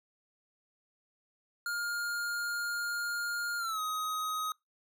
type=tone with pitch glide; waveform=square; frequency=1413 to 1258.8 Hz; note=F6 to D#6; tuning=+20 to +20 cents; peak=-33 dBFS; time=1.66-4.52 s; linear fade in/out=2 ms; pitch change=-200 cents; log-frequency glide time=3.58-3.8 s; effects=noise-tail reverb RT60 0.2 s tail -25 dB re dry